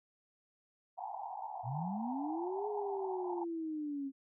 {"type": "band-pass noise", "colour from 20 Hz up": "white", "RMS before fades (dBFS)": -43, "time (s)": [0.97, 3.45], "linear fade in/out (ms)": 20, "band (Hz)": [720, 920], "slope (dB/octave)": 96}
{"type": "linear two-way sweep", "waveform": "sine", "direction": "up then down", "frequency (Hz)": [110, 422, 268.5], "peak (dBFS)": -36, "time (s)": [1.63, 4.12], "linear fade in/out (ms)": 50, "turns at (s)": 2.68}
{"effects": []}